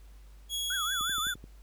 sawtooth tone with pitch glide, 3332 to 3476 Hz, G#7 to A7, +5 to -22 cents, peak -28 dBFS, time 0.49-1.35 s, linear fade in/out 50 ms, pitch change +73 cents, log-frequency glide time 0.7-1.19 s
sine tone with vibrato, 1396.9 Hz, F6, in tune, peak -32 dBFS, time 0.7-1.34 s, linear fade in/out 5 ms, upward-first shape triangle, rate 5.5 Hz, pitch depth 270 cents each way
click train, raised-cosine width 3 ms, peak -34 dBFS, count 6, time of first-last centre 1.01-1.441 s, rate 11.6 Hz
effects added 50 Hz sine -49 dBFS peak until 1.62 s + pink hiss -64 dBFS RMS until 1.62 s

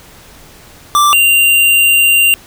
square tone pair in turn, 1174.7 / 2779 Hz, D6 / F7, 0 / -9 cents, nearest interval octave + minor third, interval 1491 cents, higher second, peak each -7 dBFS, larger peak neither, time 0.95-1.13 / 1.13-2.34 s, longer second, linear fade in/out 0 ms, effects pink hiss -39 dBFS RMS until 2.46 s

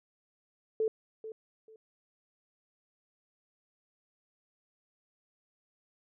sine tone with echo, 440 Hz, A4, in tune, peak -26 dBFS, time 0.8-0.88 s, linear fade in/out 2 ms, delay 440 ms, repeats 2, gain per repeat -13 dB, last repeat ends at 1.76 s, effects none

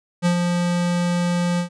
square tone with ADSR envelope, 175.2 Hz, F3, 6 cents sharp, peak -15 dBFS, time 0.22-1.69 s, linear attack 38 ms, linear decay 92 ms, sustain -4 dB, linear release 100 ms, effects resampled to 22050 Hz

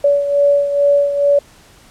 sine beating tone pair, 570 / 572.3 Hz, C#5 / D5, +48 / -45 cents, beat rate 2.3 Hz, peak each -11 / -18 dBFS, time 0.04-1.39 s, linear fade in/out 5 ms, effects pink hiss -46 dBFS RMS until 1.9 s + low-pass 11000 Hz 12 dB/octave

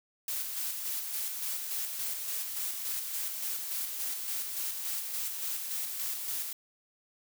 blue noise with tremolo, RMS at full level -34 dBFS, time 0.28-6.53 s, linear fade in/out 2 ms, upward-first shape square, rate 3.5 Hz, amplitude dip 35%, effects none

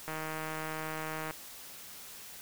click train, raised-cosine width 0.5 ms, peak -23 dBFS, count 194, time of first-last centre 0.08-1.309 s, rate 157 Hz, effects white hiss -48 dBFS RMS until 2.41 s

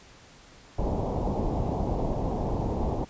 pink low-pass noise, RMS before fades -28 dBFS, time 0.78-3.05 s, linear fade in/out 10 ms, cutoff 930 Hz, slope 48 dB/octave, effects pink hiss -52 dBFS RMS until 3.09 s + resampled to 16000 Hz

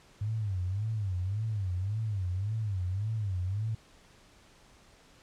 sine tone with vibrato, 100 Hz, G2, 35 cents sharp, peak -29 dBFS, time 0.21-3.75 s, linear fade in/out 5 ms, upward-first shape sine, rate 1.8 Hz, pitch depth 190 cents each way, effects pink hiss -59 dBFS RMS until 5.22 s + low-pass 8000 Hz 12 dB/octave

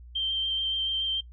sine tone with vibrato, 3144 Hz, G7, 4 cents sharp, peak -25 dBFS, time 0.15-1.21 s, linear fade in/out 10 ms, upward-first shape square, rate 7 Hz, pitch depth 9 cents each way, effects noise-tail reverb RT60 0.1 s tail -21 dB re dry + added 60 Hz sine -44 dBFS peak until 1.32 s

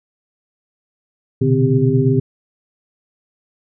sine tone cluster, 121.7 / 130.6 / 147.3 / 258.6 / 397.5 Hz, B2 / C3 / D3 / C4 / G4, -25 / -3 / +6 / -20 / +24 cents, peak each -18 dBFS, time 1.41-2.2 s, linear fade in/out 10 ms, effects none

